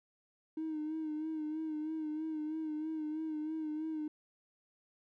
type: tone with vibrato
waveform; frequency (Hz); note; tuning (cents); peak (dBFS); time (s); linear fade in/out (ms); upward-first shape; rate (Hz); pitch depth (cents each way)
triangle; 311.1; D#4; 0; -32; 0.57-4.08; 5; sine; 3.1; 44
effects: tanh soft clip ceiling -32 dBFS